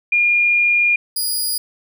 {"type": "tone pair in turn", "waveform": ["sine", "15% pulse"], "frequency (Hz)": [2418, 4894], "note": ["D7", "D#8"], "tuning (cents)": [50, -29], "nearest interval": "octave", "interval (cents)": 1221, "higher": "second", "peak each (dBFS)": -12, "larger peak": "neither", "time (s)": [[0.12, 0.96], [1.16, 1.58]], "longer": "first", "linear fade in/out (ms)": 5, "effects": []}